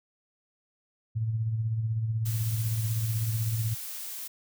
sine tone with tremolo, 111.7 Hz, A2, 27 cents sharp, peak -24 dBFS, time 1.15-3.75 s, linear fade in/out 20 ms, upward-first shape sine, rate 16 Hz, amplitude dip 45%
blue noise, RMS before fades -38 dBFS, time 2.25-4.28 s, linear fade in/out 10 ms
effects none

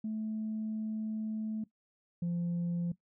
sine tone pair in turn, 217.7 / 172.79 Hz, A3 / F3, -18 / -18 cents, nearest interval major third, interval 400 cents, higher first, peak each -32 / -28 dBFS, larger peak second, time 0.04-1.64 / 2.22-2.92 s, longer first, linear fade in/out 5 ms, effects noise-tail reverb RT60 0.1 s tail -17 dB re dry + tanh soft clip ceiling -29 dBFS

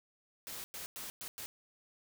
white noise bursts at uneven times, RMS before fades -44 dBFS, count 5, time 0.47-0.64 / 0.74-0.86 / 0.96-1.1 / 1.21-1.28 / 1.38-1.46 s, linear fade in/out 0 ms, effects none

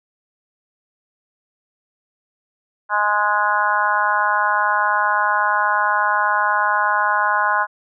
harmonic tone, 208.3 Hz, G#3, 5 cents sharp, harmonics 3 / 4 / 5 / 6 / 7 / 8, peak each -28 / -22 / -19 / -27 / -20 / -27 dBFS, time 2.89-7.67 s, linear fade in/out 50 ms, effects none

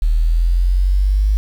sine exponential sweep, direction up, 38.89 to 51.91 Hz, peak -11 dBFS, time 0.02-1.37 s, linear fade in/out 0 ms, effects 7-bit

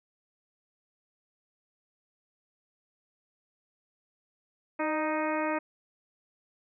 harmonic tone with a mistuned harmonic, 311.1 Hz, D#4, in tune, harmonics 1 / 2 / 3 / 4 / 5 / 6 / 7 / 8, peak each -32 / -32 / -34 / -37 / -40 / -40 / -41 / -42 dBFS, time 4.79-5.59 s, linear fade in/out 10 ms, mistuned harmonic 2, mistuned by -30 cents, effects none

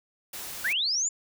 white noise, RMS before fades -38 dBFS, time 0.33-0.73 s, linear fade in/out 5 ms
sine linear sweep, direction up, 1400 to 7250 Hz, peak -24 dBFS, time 0.64-1.09 s, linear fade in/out 10 ms
effects none

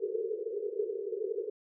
white band-pass noise, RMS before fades -35 dBFS, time 0-1.5 s, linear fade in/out 5 ms, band 390 to 460 Hz, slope 96 dB/octave, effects none

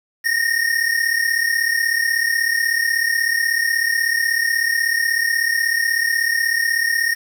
square tone pair together, 1828.4 / 1864.7 Hz, A#6 / A#6, -34 / 0 cents, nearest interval unison, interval 34 cents, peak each -20 dBFS, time 0.24-7.15 s, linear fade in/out 20 ms, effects 7-bit

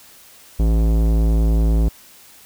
sine tone with tanh clipping, 55 Hz, A1, in tune, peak -15 dBFS, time 0.59-1.89 s, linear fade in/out 10 ms, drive 18 dB, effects white hiss -46 dBFS RMS until 2.45 s

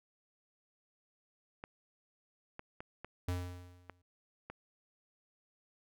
clicks, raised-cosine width 0.5 ms, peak -29 dBFS, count 6, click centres 1.639 / 2.594 / 2.805 / 3.046 / 3.897 / 4.5 s
square tone with exponential decay, 89.3 Hz, F2, 39 cents sharp, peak -32 dBFS, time 3.28-4.02 s, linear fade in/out 5 ms, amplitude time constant 160 ms
effects none

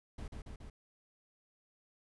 brown noise with echo, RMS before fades -43 dBFS, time 0.18-0.28 s, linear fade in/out 5 ms, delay 140 ms, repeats 3, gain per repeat -2 dB, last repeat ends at 0.7 s, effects resampled to 24000 Hz

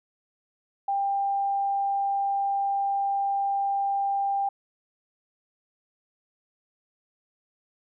sine tone, 794 Hz, G5, 22 cents sharp, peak -23 dBFS, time 0.88-4.49 s, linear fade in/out 5 ms, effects none

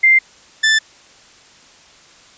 sine / sawtooth tone pair in turn, 2093 / 1760 Hz, C7 / A6, 0 / 0 cents, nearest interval minor third, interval 300 cents, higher first, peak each -7 dBFS, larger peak neither, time 0.03-0.19 / 0.63-0.79 s, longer neither, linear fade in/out 10 ms, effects white hiss -46 dBFS RMS until 2.37 s + resampled to 16000 Hz

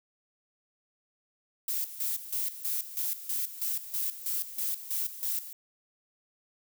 violet noise with tremolo, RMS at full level -31 dBFS, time 1.68-5.53 s, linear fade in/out 2 ms, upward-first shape square, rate 3.1 Hz, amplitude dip 75%, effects none

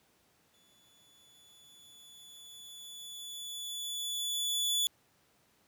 sawtooth tone with exponential growth, 3449 Hz, A7, 35 cents flat, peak -24 dBFS, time 0.54-4.87 s, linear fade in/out 0 ms, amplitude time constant 940 ms, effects pink hiss -69 dBFS RMS until 5.67 s + high-pass 100 Hz 12 dB/octave

